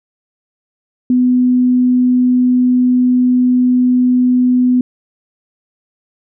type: tone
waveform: sine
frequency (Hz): 250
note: B3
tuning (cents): +21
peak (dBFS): -8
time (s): 1.1-4.81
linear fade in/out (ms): 2
effects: none